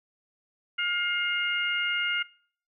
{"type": "harmonic tone", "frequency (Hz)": 709, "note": "F5", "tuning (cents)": 26, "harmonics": [2, 3, 4], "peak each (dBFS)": [-30, -30, -30], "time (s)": [0.78, 2.23], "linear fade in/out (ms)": 10, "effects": ["noise-tail reverb RT60 0.5 s tail -21 dB re dry"]}